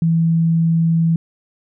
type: tone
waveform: sine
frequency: 164.81 Hz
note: E3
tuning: in tune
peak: -12 dBFS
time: 0.02-1.16 s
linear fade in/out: 2 ms
effects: none